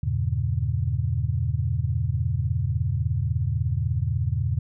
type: chord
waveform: sine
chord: E diminished seventh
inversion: none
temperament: just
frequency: 82.41 / 98.89 / 118.67 / 142.4 Hz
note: E2 / G2 / Bb2 / Db3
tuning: 0 / +16 / +31 / +47 cents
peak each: -27 / -28 / -26 / -29 dBFS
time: 0.03-4.59 s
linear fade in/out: 5 ms
effects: none